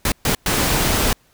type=noise bursts at uneven times; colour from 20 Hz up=pink; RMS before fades=-18 dBFS; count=3; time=0.05-0.12 / 0.25-0.35 / 0.46-1.13 s; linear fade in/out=2 ms; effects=pink hiss -57 dBFS RMS until 1.33 s